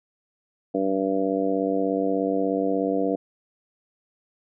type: harmonic tone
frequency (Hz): 96.7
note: G2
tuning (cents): -23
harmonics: 2 / 3 / 4 / 5 / 6 / 7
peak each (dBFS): -32 / -25 / -31 / -26 / -33 / -29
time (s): 0.74-3.16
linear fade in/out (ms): 10
effects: none